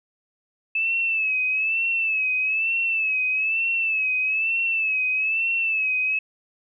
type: tone with vibrato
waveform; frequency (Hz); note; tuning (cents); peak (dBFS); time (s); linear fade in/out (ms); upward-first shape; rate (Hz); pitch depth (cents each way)
sine; 2612; E7; -17; -20; 0.75-6.19; 5; sine; 1.1; 68
effects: none